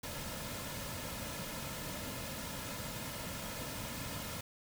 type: noise with comb filter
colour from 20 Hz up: pink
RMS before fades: -42 dBFS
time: 0.03-4.41 s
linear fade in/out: 5 ms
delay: 2.6 ms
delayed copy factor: -0.55
effects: none